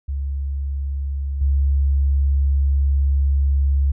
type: tone with level steps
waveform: sine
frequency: 69.3 Hz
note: C#2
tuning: in tune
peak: -21 / -14 dBFS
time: 0.08-3.92 s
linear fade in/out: 10 ms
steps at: 1.41 s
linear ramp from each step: 5 ms
effects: none